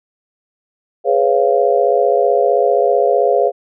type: chord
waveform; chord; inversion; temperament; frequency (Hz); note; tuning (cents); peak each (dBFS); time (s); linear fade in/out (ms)
sine; C# dominant seventh; second; just; 415.8 / 498.9 / 554.4 / 693; G#4 / B4 / C#5 / E#5; +2 / +17 / 0 / -14; -16; 1.04-3.52; 50
effects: none